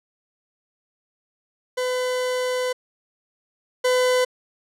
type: tone pair in turn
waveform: 40% pulse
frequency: 504 / 504 Hz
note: B4 / B4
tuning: +35 / +35 cents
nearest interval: unison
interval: 0 cents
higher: neither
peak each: -21 / -16 dBFS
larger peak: second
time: 1.77-2.73 / 3.84-4.25 s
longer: first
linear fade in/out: 10 ms
effects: low-pass 10000 Hz 12 dB/octave